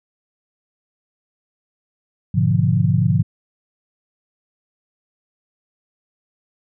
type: chord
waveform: sine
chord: G# diminished seventh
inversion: none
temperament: equal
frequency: 103.83 / 123.47 / 146.83 / 174.61 Hz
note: G#2 / B2 / D3 / F3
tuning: 0 / 0 / 0 / 0 cents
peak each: -19 dBFS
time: 2.34-3.23 s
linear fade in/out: 10 ms
effects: none